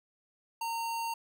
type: tone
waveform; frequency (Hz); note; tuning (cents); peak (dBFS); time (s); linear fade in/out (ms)
square; 919; A#5; -25; -33; 0.61-1.14; 5
effects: none